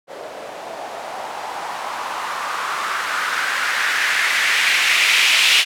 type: noise with low-pass filter sweep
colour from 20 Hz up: violet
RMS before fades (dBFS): -20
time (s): 0.07-5.65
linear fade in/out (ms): 50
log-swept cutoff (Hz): 550 to 2800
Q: 2.5
effects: none